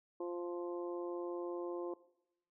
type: harmonic tone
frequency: 174.6 Hz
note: F3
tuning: in tune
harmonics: 2 / 3 / 4 / 5 / 6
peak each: -39 / -45 / -53 / -53 / -51 dBFS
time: 0.2-1.94 s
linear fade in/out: 5 ms
effects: noise-tail reverb RT60 0.8 s tail -18 dB re dry